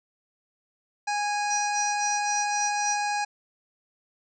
harmonic tone, 826 Hz, G#5, 10 cents flat, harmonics 1 / 2 / 3 / 5 / 6 / 7 / 8 / 9 / 10, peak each -26 / -33 / -35 / -40 / -41 / -40 / -46 / -44 / -49 dBFS, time 1.07-3.25 s, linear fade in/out 10 ms
sine tone with tremolo, 5790 Hz, F#8, 38 cents flat, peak -26 dBFS, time 1.5-2.99 s, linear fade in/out 5 ms, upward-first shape sine, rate 3.8 Hz, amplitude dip 85%
effects none

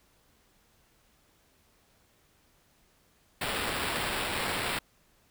white noise with sample-and-hold, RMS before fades -32 dBFS, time 3.41-4.79 s, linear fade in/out 5 ms, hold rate 6300 Hz, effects pink hiss -66 dBFS RMS until 5.3 s

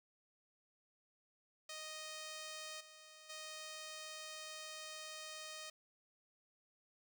5% pulse tone with level steps, 622.3 Hz, D#5, in tune, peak -35 / -46 / -36 dBFS, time 1.69-5.7 s, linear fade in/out 5 ms, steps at 2.8 / 3.29 s, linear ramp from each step 10 ms, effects none

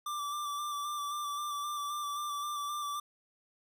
square tone with vibrato, 1173 Hz, D6, 2 cents flat, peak -35 dBFS, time 0.06-3 s, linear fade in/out 5 ms, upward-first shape square, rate 3.8 Hz, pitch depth 20 cents each way, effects none

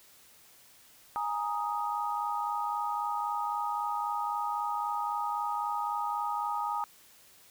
sine chord, Ab suspended second, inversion none, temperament just, 830.6 / 934.4 / 1245.9 Hz, Ab5 / Bb5 / Eb6, 0 / +4 / +2 cents, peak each -34 dBFS, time 1.16-6.84 s, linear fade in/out 0 ms, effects white hiss -58 dBFS RMS until 7.5 s

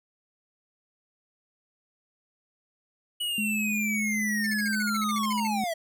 square linear sweep, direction down, 2942 to 638 Hz, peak -28 dBFS, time 3.2-5.74 s, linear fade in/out 10 ms
sine tone with pitch glide, 211.9 to 213.4 Hz, G#3 to G#3, +35 to +47 cents, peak -28 dBFS, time 3.38-5.64 s, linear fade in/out 2 ms, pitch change +12 cents, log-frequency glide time 4.85-5.16 s
sawtooth tone bursts, 2171 Hz, C#7, 37 cents flat, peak -30 dBFS, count 15, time 4.44-5.472 s, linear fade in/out 2 ms, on 24 ms, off 48 ms
effects none

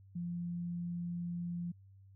sine tone, 173.3 Hz, F3, 13 cents flat, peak -36 dBFS, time 0.15-1.72 s, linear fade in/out 10 ms, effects added 97 Hz sine -56 dBFS peak until 2.15 s

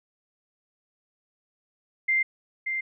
sine tone with echo, 2093 Hz, C7, in tune, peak -20 dBFS, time 2.08-2.23 s, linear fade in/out 10 ms, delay 580 ms, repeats 1, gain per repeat -6 dB, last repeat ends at 2.81 s, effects none

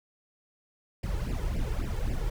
brown noise with flanger, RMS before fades -30 dBFS, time 1.03-2.3 s, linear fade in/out 5 ms, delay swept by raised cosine 0.39 to 2.29 ms, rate 3.7 Hz, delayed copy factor +0.95, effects none

